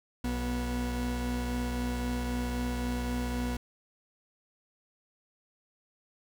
40% pulse tone pair together, 62 / 244.2 Hz, B1 / B3, +7 / -19 cents, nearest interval 2 octaves, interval 2374 cents, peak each -32 / -32 dBFS, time 0.24-3.57 s, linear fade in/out 5 ms, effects none

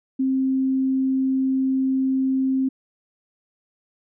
sine tone, 264.3 Hz, C4, 18 cents sharp, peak -18 dBFS, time 0.19-2.69 s, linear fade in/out 10 ms, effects none

